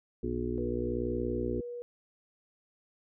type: harmonic tone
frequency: 60.8 Hz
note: B1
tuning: 26 cents flat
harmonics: 1 / 2 / 4 / 5 / 6 / 7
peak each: -38 / -40 / -36 / -40 / -35 / -39 dBFS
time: 0.23-1.61 s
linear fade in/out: 5 ms
type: tone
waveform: sine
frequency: 482.2 Hz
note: B4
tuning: 41 cents flat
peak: -37 dBFS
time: 0.58-1.82 s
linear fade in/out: 0 ms
effects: none